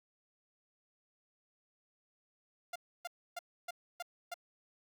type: tone bursts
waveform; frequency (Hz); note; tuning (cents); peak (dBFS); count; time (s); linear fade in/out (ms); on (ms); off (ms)
sawtooth; 698.5; F5; 0; -35; 6; 2.73-4.342; 5; 27; 290
effects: none